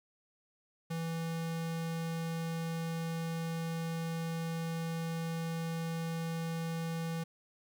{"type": "tone", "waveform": "square", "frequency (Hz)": 164.81, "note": "E3", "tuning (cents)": 0, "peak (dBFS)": -35, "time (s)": [0.9, 7.24], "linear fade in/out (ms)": 10, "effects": ["12-bit"]}